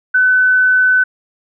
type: tone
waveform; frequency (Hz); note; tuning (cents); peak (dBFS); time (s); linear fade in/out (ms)
sine; 1508; F#6; +32; -8; 0.14-1.04; 10
effects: none